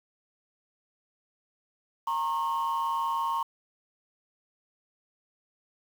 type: tone pair together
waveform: sine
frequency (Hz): 923 / 1083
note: A#5 / C#6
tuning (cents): -17 / -41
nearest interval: minor third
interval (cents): 276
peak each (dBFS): -27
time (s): 2.07-3.43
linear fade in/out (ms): 5
effects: tanh soft clip ceiling -23 dBFS + 8-bit